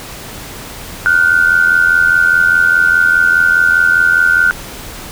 sine tone pair together, 1428 / 1512.9 Hz, F6 / F#6, +38 / +38 cents, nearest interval minor second, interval 100 cents, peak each -10 dBFS, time 1.06-4.51 s, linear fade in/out 0 ms, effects pink hiss -29 dBFS RMS until 5.11 s

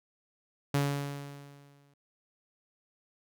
sawtooth tone with exponential decay, 141.8 Hz, C#3, 40 cents sharp, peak -21 dBFS, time 0.74-1.94 s, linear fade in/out 5 ms, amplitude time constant 260 ms, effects none

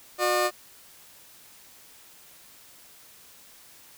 20% pulse tone pair together, 362.3 / 603.4 Hz, F#4 / D5, -36 / +47 cents, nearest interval major sixth, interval 883 cents, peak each -21 / -19 dBFS, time 0.18-0.51 s, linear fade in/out 50 ms, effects white hiss -52 dBFS RMS until 3.97 s

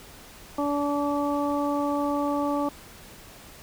harmonic tone, 288.3 Hz, D4, 32 cents flat, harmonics 1 / 2 / 3 / 4, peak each -26 / -29 / -31 / -32 dBFS, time 0.58-2.69 s, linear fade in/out 5 ms, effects pink hiss -47 dBFS RMS until 3.62 s

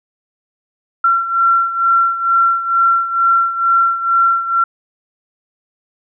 sine beating tone pair, 1361 / 1363.2 Hz, F6 / F6, -45 / -42 cents, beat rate 2.2 Hz, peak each -12 / -17 dBFS, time 1.04-4.64 s, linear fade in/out 5 ms, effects none

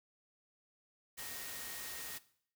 sine tone in noise, 1864.7 Hz, A#6, in tune, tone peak -53 dBFS, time 1.17-2.19 s, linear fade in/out 20 ms, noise white, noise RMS -45 dBFS, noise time 1.17-2.19 s, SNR -11 dB, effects noise-tail reverb RT60 0.6 s tail -18 dB re dry

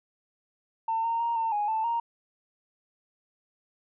sine tone with pitch steps, 901 / 920 / 933 / 904 / 830 / 882 / 932 Hz, A5 / A#5 / A#5 / A5 / G#5 / A5 / A#5, +41 / -23 / +1 / +47 / -1 / +4 / -1 cents, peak -24 dBFS, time 0.88-2 s, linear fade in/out 5 ms, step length 160 ms, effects tanh soft clip ceiling -20 dBFS

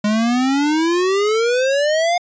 square exponential sweep, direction up, 205.8 to 716 Hz, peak -15 dBFS, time 0.04-2.18 s, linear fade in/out 5 ms, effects resampled to 16000 Hz

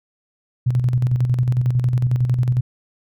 sine tone with tremolo, 124.2 Hz, B2, 10 cents sharp, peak -13 dBFS, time 0.66-2.61 s, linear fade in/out 10 ms, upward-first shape square, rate 11 Hz, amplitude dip 50%, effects none

